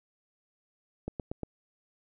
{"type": "click train", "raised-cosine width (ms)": 2, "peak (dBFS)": -21, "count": 4, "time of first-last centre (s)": [1.08, 1.433], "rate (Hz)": 8.5, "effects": []}